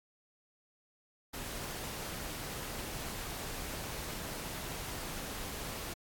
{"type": "noise", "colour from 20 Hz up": "pink", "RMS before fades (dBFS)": -41, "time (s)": [1.33, 5.94], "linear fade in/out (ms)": 10, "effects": ["AAC 64 kbps"]}